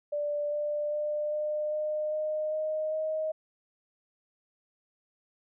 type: tone with pitch steps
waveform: sine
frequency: 587.3 / 592.8 / 598.3 / 603.8 / 609.4 / 615.1 / 620.8 / 626.6 Hz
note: D5 / D5 / D5 / D5 / D#5 / D#5 / D#5 / D#5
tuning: 0 / +16 / +32 / +48 / -36 / -20 / -4 / +12 cents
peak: -28 dBFS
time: 0.12-3.32 s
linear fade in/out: 10 ms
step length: 400 ms
effects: none